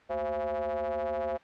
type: ring-modulated tone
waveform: square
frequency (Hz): 76.1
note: D#2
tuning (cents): -38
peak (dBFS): -27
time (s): 0.09-1.38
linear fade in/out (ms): 20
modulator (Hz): 602
effects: white hiss -57 dBFS RMS until 1.43 s + low-pass 2000 Hz 12 dB/octave